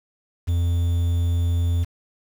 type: tone with quantisation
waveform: triangle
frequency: 86 Hz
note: F2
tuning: 26 cents flat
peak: -16 dBFS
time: 0.47-1.85 s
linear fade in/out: 20 ms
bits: 7
effects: none